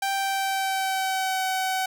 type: tone with pitch glide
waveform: sawtooth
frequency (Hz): 784 to 755.5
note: G5 to F#5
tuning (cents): 0 to +36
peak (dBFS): -20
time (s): 0.02-1.86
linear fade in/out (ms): 5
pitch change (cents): -64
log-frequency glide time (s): 0.13-1.43
effects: none